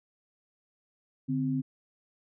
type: tone pair together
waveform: sine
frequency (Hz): 146.04 / 260.8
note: D3 / C4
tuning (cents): -9 / -5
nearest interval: minor seventh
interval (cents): 1004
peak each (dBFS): -31 / -28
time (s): 1.28-1.62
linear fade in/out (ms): 20
effects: none